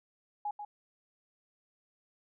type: tone with echo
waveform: sine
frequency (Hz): 830.6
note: G#5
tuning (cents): 0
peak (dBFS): -32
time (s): 0.45-0.51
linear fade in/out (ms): 5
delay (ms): 140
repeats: 1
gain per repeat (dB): -7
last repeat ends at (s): 0.65
effects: none